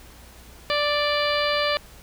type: harmonic tone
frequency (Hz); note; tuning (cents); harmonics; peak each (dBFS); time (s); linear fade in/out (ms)
587.3; D5; 0; 1 / 2 / 3 / 4 / 5 / 6 / 7 / 8; -24 / -27 / -29 / -30 / -31 / -32 / -32 / -33; 0.7-1.77; 0
effects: added 60 Hz sine -48 dBFS peak until 2.02 s + pink hiss -48 dBFS RMS until 2.02 s